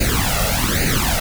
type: noise with flanger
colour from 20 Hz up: pink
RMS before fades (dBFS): -18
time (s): 0-1.2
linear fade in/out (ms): 10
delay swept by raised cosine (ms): 0.44 to 1.54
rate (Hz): 1.2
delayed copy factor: +0.8
effects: none